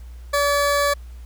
20% pulse tone, 573 Hz, D5, 43 cents flat, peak -12 dBFS, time 0.33-0.94 s, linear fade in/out 10 ms, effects added 60 Hz sine -35 dBFS peak until 1.25 s + pink hiss -55 dBFS RMS until 1.25 s

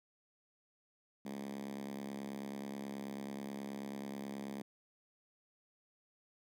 5% pulse tone with high-pass filter, 69.3 Hz, C#2, in tune, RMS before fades -44 dBFS, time 1.25-4.62 s, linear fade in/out 5 ms, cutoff 210 Hz, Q 4.3, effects none

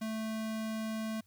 square tone, 220 Hz, A3, in tune, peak -35 dBFS, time 0.01-1.21 s, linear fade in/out 10 ms, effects added 94 Hz sine -67 dBFS peak until 1.26 s + white hiss -73 dBFS RMS until 1.26 s

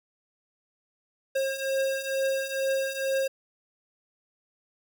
square beating tone pair, 536 / 538.2 Hz, C5 / C5, +42 / +49 cents, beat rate 2.2 Hz, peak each -32 / -28 dBFS, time 1.35-3.28 s, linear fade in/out 10 ms, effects none

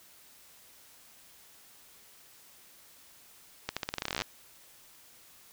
accelerating click train, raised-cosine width 0.2 ms, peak -14 dBFS, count 18, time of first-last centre 3.69-4.22 s, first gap 76 ms, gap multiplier 0.87, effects white hiss -57 dBFS RMS until 5.52 s

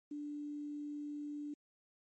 sine tone with quantisation, 293.7 Hz, D4, in tune, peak -40 dBFS, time 0.11-1.54 s, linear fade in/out 5 ms, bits 11, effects MP3 32 kbps

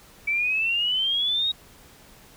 sine exponential sweep, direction up, 2295 to 3801 Hz, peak -21 dBFS, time 0.27-1.52 s, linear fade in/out 10 ms, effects pink hiss -51 dBFS RMS until 2.36 s

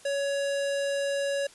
square tone, 560 Hz, C#5, 18 cents sharp, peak -27 dBFS, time 0.05-1.47 s, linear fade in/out 5 ms, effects white hiss -53 dBFS RMS until 1.54 s + resampled to 24000 Hz

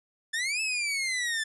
sawtooth exponential two-way sweep, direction up then down, 1745 to 2637 to 1745 Hz, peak -24 dBFS, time 0.33-1.44 s, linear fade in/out 10 ms, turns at 0.61 s, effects resampled to 24000 Hz

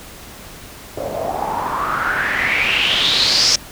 white noise with low-pass filter sweep, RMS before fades -18 dBFS, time 0.97-3.56 s, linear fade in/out 5 ms, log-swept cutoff 530 to 5600 Hz, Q 6, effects pink hiss -37 dBFS RMS until 3.71 s

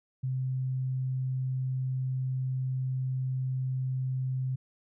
sine tone, 130 Hz, C3, 11 cents flat, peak -28 dBFS, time 0.23-4.56 s, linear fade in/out 10 ms, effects none

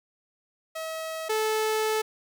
sawtooth tone pair in turn, 642 / 435.1 Hz, E5 / A4, -46 / -19 cents, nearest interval perfect fifth, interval 673 cents, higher first, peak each -28 / -20 dBFS, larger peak second, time 0.75-1.29 / 1.29-2.02 s, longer second, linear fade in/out 10 ms, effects none

